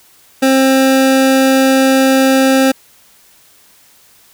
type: tone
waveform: 25% pulse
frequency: 265.7 Hz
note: C4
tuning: 27 cents sharp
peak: -4 dBFS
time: 0.42-2.72 s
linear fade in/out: 10 ms
effects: white hiss -47 dBFS RMS until 4.33 s